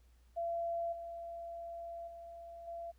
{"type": "tone with level steps", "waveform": "sine", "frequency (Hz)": 679, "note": "F5", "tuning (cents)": -49, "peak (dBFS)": [-34, -42, -47, -41], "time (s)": [0.36, 2.92], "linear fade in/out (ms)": 20, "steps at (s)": [0.92, 2.07, 2.67], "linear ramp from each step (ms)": 10, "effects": ["added 60 Hz sine -62 dBFS peak until 2.98 s", "pink hiss -75 dBFS RMS until 2.98 s"]}